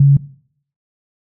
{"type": "tone", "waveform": "sine", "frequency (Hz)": 140, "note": "C#3", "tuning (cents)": 18, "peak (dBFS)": -5, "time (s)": [0, 0.17], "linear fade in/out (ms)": 5, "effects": ["noise-tail reverb RT60 0.6 s tail -19 dB re dry"]}